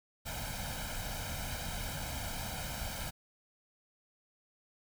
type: noise with comb filter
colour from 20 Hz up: pink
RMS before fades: -39 dBFS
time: 0.25-3.11 s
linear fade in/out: 20 ms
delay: 1.3 ms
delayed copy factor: +0.8
effects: none